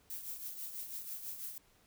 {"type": "noise with tremolo", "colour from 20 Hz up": "violet", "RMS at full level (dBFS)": -41, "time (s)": [0.1, 1.58], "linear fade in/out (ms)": 2, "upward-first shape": "triangle", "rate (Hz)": 6.1, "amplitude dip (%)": 65, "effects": ["pink hiss -68 dBFS RMS until 1.86 s"]}